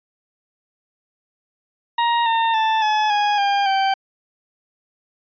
40% pulse tone with pitch steps, 940 / 910.6 / 882.1 / 854.5 / 827.8 / 801.9 / 776.9 Hz, A#5 / A#5 / A5 / G#5 / G#5 / G5 / G5, +14 / -41 / +4 / +49 / -6 / +39 / -16 cents, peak -15 dBFS, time 1.98-3.94 s, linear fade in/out 5 ms, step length 280 ms, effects resampled to 11025 Hz

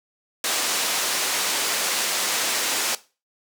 white low-pass noise, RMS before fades -24 dBFS, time 0.44-2.95 s, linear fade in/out 2 ms, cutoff 8100 Hz, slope 12 dB/octave, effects noise-tail reverb RT60 0.3 s tail -17 dB re dry + high-pass 300 Hz 12 dB/octave

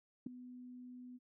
sine tone with ADSR envelope, 249 Hz, B3, 14 cents sharp, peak -34 dBFS, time 0.26-1.19 s, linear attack 7 ms, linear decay 5 ms, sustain -15 dB, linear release 33 ms, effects none

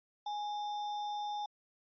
sine tone with sample-and-hold, 830.6 Hz, G#5, in tune, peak -35 dBFS, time 0.26-1.46 s, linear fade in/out 5 ms, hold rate 4410 Hz, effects resampled to 11025 Hz

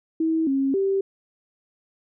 sine tone with pitch steps, 322.3 / 271.4 / 389.8 Hz, E4 / C#4 / G4, -39 / -36 / -10 cents, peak -19 dBFS, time 0.2-1.01 s, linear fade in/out 5 ms, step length 270 ms, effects none

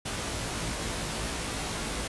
pink noise with comb filter, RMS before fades -33 dBFS, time 0.05-2.08 s, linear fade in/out 10 ms, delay 18 ms, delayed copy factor +0.95, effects resampled to 24000 Hz

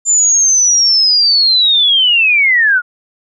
sine linear sweep, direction down, 7190 to 1400 Hz, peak -7 dBFS, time 0.05-2.82 s, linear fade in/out 50 ms, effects none

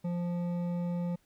sine tone with hard clipping, 174.61 Hz, F3, in tune, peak -32 dBFS, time 0.04-1.16 s, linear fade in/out 10 ms, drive 9 dB, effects pink hiss -70 dBFS RMS until 1.25 s

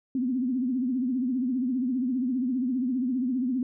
sine tone with vibrato, 253.2 Hz, B3, 43 cents sharp, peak -24 dBFS, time 0.15-3.63 s, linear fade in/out 2 ms, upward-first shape triangle, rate 15 Hz, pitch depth 140 cents each way, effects none

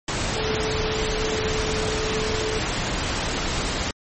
sine tone in noise, 435 Hz, A4, 20 cents flat, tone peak -26 dBFS, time 0.36-2.59 s, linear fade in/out 2 ms, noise pink, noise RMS -25 dBFS, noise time 0.08-3.91 s, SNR -4 dB, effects MP3 32 kbps

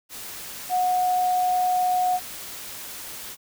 sine tone in noise, 730 Hz, F#5, 24 cents flat, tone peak -19 dBFS, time 0.69-2.2 s, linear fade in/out 50 ms, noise white, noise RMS -37 dBFS, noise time 0.09-3.37 s, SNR +15 dB, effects none

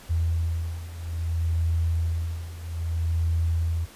sine beating tone pair, 82.41 / 83.02 Hz, E2 / E2, 0 / +13 cents, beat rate 0.61 Hz, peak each -28 / -25 dBFS, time 0.09-3.86 s, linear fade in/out 20 ms, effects pink hiss -48 dBFS RMS until 3.95 s + resampled to 32000 Hz

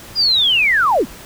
sine linear sweep, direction down, 4978 to 150.3 Hz, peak -11 dBFS, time 0.15-1.06 s, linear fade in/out 50 ms, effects pink hiss -37 dBFS RMS until 1.25 s

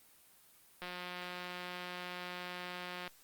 click train, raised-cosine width 0.3 ms, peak -27 dBFS, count 405, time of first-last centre 0.82-3.077 s, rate 179 Hz, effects white hiss -63 dBFS RMS until 3.23 s + Opus 32 kbps

